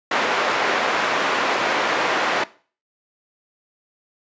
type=band-pass noise; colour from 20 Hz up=white; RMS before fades=-21 dBFS; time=0.11-2.44 s; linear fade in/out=5 ms; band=340 to 1700 Hz; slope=12 dB/octave; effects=noise-tail reverb RT60 0.4 s tail -19 dB re dry + resampled to 16000 Hz